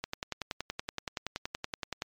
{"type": "click train", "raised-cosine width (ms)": 0.2, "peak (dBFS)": -16, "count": 22, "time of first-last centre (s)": [0.04, 2.021], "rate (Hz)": 10.6, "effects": ["MP3 96 kbps"]}